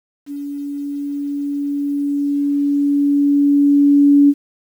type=tone with level ramp; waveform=sine; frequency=285.2 Hz; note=C#4; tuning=49 cents sharp; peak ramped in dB=-24 to -6 dBFS; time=0.26-4.34 s; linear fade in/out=50 ms; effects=8-bit